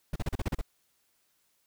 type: noise bursts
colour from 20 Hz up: brown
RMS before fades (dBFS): -29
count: 8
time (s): 0.13-0.614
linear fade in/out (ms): 5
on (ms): 29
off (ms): 36
effects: white hiss -72 dBFS RMS until 1.66 s

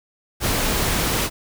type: noise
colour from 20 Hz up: pink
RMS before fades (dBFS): -21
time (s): 0.4-1.3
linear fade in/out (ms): 50
effects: none

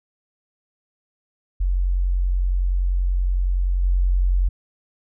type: tone with level steps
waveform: sine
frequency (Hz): 45.28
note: F#1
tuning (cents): -37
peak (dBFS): -17 / -15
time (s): 1.6-4.49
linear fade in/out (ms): 10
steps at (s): 3.83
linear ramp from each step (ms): 10
effects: none

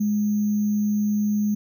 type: tone with sample-and-hold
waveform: sine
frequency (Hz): 208.5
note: G#3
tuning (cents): +7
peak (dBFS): -19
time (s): 0-1.55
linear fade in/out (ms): 10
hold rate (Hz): 6300
effects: none

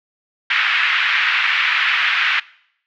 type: band-pass noise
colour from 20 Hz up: white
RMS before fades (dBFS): -17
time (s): 0.5-2.4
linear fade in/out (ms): 5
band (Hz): 1400 to 2700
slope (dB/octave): 24
effects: noise-tail reverb RT60 0.7 s tail -22 dB re dry + low-pass 5000 Hz 12 dB/octave

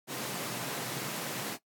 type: high-pass noise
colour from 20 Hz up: pink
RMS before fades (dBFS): -37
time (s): 0.07-1.58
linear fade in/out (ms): 50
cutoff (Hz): 120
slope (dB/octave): 96
effects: noise-tail reverb RT60 0.1 s tail -18 dB re dry + AAC 64 kbps

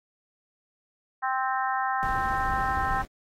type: harmonic tone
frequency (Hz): 261.6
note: C4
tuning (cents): 0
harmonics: 3 / 4 / 5 / 6 / 7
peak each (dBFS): -28 / -30 / -32 / -34 / -35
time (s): 1.22-3.03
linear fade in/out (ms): 20
type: noise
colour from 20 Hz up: brown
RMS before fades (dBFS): -34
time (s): 2.03-3.05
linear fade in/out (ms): 0
effects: AAC 48 kbps

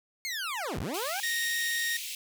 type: linear two-way sweep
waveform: 20% pulse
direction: down then up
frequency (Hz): 2200 to 34.65 to 825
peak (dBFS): -27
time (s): 0.25-1.2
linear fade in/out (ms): 0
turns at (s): 0.79
type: high-pass noise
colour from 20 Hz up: pink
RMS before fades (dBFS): -38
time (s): 0.94-2.15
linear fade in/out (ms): 2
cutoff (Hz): 2300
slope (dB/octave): 48
type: tone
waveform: sawtooth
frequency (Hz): 1864.7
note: A#6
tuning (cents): 0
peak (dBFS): -25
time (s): 1.23-1.97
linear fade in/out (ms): 5
effects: none

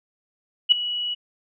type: tone with ADSR envelope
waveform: sine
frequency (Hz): 2930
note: F#7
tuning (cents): -18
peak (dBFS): -8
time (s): 0.69-1.15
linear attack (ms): 29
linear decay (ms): 6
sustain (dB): -16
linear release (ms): 19
effects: none

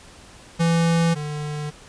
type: tone pair in turn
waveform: square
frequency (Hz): 167.1 / 149.15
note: E3 / D3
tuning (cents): +24 / +27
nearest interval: major second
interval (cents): 197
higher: first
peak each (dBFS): -17 / -27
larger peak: first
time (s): 0.59-1.15 / 1.15-1.71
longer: neither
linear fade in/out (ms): 20
effects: pink hiss -46 dBFS RMS until 1.88 s + resampled to 22050 Hz

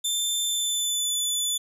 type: tone with pitch glide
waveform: 20% pulse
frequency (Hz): 3556 to 3481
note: A7 to A7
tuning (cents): +18 to -19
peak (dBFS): -18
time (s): 0.04-1.58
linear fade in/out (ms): 10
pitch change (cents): -37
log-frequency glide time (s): 0.43-1.13
effects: none

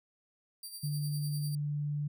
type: tone with tremolo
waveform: 15% pulse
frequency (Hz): 4700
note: D8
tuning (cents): +1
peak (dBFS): -34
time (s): 0.63-1.55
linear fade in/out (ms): 2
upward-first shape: sine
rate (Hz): 10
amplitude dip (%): 60
type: tone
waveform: sine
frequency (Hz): 146.83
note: D3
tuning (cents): 0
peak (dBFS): -31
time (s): 0.83-2.08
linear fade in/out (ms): 10
effects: none

